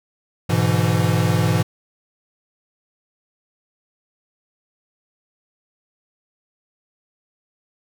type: chord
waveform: square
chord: E dominant seventh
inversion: first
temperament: equal with one note detuned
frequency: 103.83 / 123.47 / 146.83 / 166.73 Hz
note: G#2 / B2 / D3 / E3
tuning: 0 / 0 / 0 / +20 cents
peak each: -21 / -22 / -27 / -21 dBFS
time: 0.49-1.63 s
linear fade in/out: 10 ms
effects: none